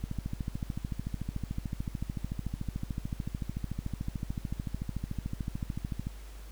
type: click train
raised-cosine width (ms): 5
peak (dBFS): -21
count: 83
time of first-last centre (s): 0.04-6.069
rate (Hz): 13.6
effects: added 50 Hz sine -43 dBFS peak until 6.51 s + pink hiss -55 dBFS RMS until 6.51 s